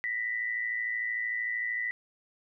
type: tone pair together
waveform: sine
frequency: 1867 / 1980.2 Hz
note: A#6 / B6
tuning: +2 / +4 cents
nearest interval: minor second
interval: 102 cents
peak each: -37 / -30 dBFS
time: 0.04-1.91 s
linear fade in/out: 0 ms
effects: none